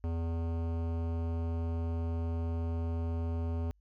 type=tone with hard clipping; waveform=sine; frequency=83.1 Hz; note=E2; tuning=15 cents sharp; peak=-33 dBFS; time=0.04-3.71 s; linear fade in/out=0 ms; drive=17 dB; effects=added 50 Hz sine -64 dBFS peak until 3.8 s